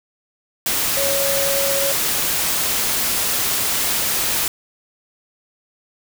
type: tone in noise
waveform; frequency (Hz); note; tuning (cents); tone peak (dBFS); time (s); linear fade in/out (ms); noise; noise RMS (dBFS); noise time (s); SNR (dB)
sine; 554.4; C#5; 0; -21; 0.97-1.92; 2; white; -20; 0.66-4.48; -4
effects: none